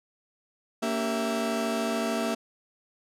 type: tone cluster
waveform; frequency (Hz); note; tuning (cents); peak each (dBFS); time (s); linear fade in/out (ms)
35% pulse; 231.2 / 284.4 / 390.4 / 663; A#3 / C#4 / G4 / E5; -14 / +45 / -7 / +10; -28 / -34 / -33 / -29; 0.82-2.35; 10
effects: low-pass 12000 Hz 12 dB/octave